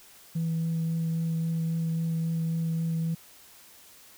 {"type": "tone with vibrato", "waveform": "sine", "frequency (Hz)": 163.9, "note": "E3", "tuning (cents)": -10, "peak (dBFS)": -24, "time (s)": [0.35, 3.15], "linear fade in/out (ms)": 10, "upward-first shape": "sine", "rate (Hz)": 3.7, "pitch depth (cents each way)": 9, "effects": ["tanh soft clip ceiling -23 dBFS", "white hiss -53 dBFS RMS until 4.17 s"]}